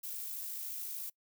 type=noise with amplitude modulation; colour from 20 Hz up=violet; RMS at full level=-40 dBFS; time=0.03-1.1 s; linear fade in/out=10 ms; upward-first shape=sine; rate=53.7 Hz; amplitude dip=25%; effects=noise-tail reverb RT60 0.1 s tail -23 dB re dry